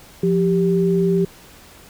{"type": "tone pair together", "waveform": "sine", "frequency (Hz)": [174.88, 392], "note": ["F3", "G4"], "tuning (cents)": [3, 0], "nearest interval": "octave + major second", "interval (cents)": 1397, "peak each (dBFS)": -17, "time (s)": [0.23, 1.25], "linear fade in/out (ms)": 5, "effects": ["pink hiss -45 dBFS RMS until 1.89 s"]}